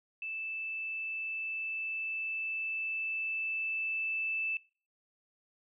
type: tone with level ramp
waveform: sine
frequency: 2637 Hz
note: E7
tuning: in tune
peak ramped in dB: -36 to -31 dBFS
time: 0.22-4.57 s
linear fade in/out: 2 ms
effects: noise-tail reverb RT60 0.4 s tail -23 dB re dry